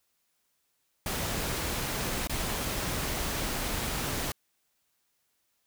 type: noise with dropouts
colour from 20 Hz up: pink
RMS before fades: -32 dBFS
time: 1.06-4.32 s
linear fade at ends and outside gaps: 2 ms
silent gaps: 2.273-2.295 s
effects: white hiss -75 dBFS RMS until 5.66 s